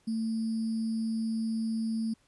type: tone with sample-and-hold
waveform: sine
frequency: 223.7 Hz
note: A3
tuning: 29 cents sharp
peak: -28 dBFS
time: 0.07-2.14 s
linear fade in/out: 10 ms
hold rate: 4900 Hz
effects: pink hiss -68 dBFS RMS until 2.27 s + resampled to 24000 Hz